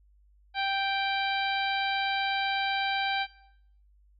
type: harmonic tone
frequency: 784 Hz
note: G5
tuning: in tune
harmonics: 1 / 2 / 3 / 4 / 5 / 6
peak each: -29 / -33 / -35 / -37 / -37 / -43 dBFS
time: 0.54-3.27 s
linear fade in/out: 50 ms
effects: noise-tail reverb RT60 0.7 s tail -17 dB re dry + added 50 Hz sine -58 dBFS peak until 4.19 s